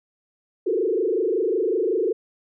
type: tone with frequency modulation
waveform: sine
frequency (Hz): 406.3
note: G#4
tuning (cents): -38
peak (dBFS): -19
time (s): 0.66-2.13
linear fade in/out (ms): 10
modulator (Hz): 25.4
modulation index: 2.5
effects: none